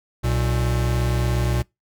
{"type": "tone pair together", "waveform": "square", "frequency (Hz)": [62.8, 119.86], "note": ["B1", "A#2"], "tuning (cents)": [30, 49], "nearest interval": "major seventh", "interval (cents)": 1119, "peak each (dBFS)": [-23, -22], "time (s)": [0.23, 1.63], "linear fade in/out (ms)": 20, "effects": ["noise-tail reverb RT60 0.2 s tail -25 dB re dry"]}